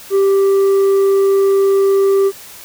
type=tone with tanh clipping; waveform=sine; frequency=392 Hz; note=G4; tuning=in tune; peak=-10 dBFS; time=0.1-2.32 s; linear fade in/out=50 ms; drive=4 dB; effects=white hiss -36 dBFS RMS until 2.64 s